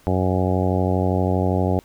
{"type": "harmonic tone", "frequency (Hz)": 92.5, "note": "F#2", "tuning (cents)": 0, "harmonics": [1, 2, 3, 4, 5, 6, 7, 8, 9], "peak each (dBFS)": [-21, -24, -26, -27, -28, -29, -29, -30, -31], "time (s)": [0.07, 1.79], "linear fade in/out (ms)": 0, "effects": ["pink hiss -54 dBFS RMS until 1.84 s"]}